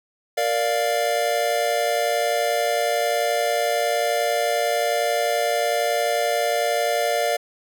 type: chord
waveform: square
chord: Bb major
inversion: none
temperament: equal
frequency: 466.2 / 587.3 / 698.5 Hz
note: Bb4 / D5 / F5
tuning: 0 / 0 / 0 cents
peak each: -27 / -24 / -24 dBFS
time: 0.37-7.37 s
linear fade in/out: 10 ms
effects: none